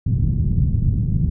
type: low-pass noise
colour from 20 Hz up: white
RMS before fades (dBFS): -18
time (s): 0.06-1.3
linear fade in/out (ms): 10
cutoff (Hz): 160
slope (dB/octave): 24
effects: none